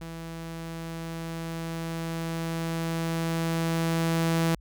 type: tone with level ramp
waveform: sawtooth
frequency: 164.81 Hz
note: E3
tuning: in tune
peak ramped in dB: -33 to -18 dBFS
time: 0.01-4.55 s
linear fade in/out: 5 ms
effects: added 50 Hz sine -48 dBFS peak until 4.6 s